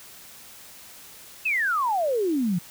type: exponential sweep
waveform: sine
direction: down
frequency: 2694 to 164.81 Hz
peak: -21 dBFS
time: 1.45-2.59 s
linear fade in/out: 10 ms
effects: white hiss -46 dBFS RMS until 2.7 s